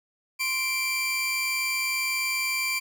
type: tone pair together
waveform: sawtooth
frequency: 1046.4 / 2349 Hz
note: C6 / D7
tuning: 0 / 0 cents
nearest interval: octave + major second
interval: 1400 cents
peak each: -32 / -22 dBFS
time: 0.39-2.8 s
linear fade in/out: 20 ms
effects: none